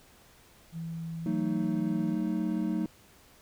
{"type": "tone with pitch glide", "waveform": "sine", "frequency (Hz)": [164.81, 163.86], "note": ["E3", "E3"], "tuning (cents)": [0, -10], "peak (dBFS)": -34, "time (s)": [0.72, 2.17], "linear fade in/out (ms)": 50, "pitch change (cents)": -10, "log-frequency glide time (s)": [0.89, 1.52]}
{"type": "chord", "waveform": "triangle", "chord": "D# diminished", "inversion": "first", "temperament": "just", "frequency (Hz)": [186.68, 224, 311.1], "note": ["F#3", "A3", "D#4"], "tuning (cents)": [16, 31, 0], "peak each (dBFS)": -30, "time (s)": [1.26, 2.86], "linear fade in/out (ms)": 2}
{"effects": ["pink hiss -58 dBFS RMS until 3.41 s"]}